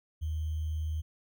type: tone with sample-and-hold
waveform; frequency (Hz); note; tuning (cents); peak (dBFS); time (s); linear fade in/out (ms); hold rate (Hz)
sine; 78.3; D#2; +11; -30; 0.21-1.02; 20; 3150
effects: none